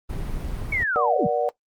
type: noise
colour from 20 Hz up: brown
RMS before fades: -29 dBFS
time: 0.09-0.84 s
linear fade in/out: 10 ms
type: linear sweep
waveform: sine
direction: down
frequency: 2268 to 124.9 Hz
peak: -21 dBFS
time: 0.72-1.27 s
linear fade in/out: 5 ms
type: chord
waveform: sine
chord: Bb augmented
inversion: none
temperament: equal with one note detuned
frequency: 474.9 / 587.3 / 740 Hz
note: Bb4 / D5 / F#5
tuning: +32 / 0 / 0 cents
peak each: -24 dBFS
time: 0.96-1.49 s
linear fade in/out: 0 ms
effects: noise-tail reverb RT60 0.1 s tail -19 dB re dry + Opus 32 kbps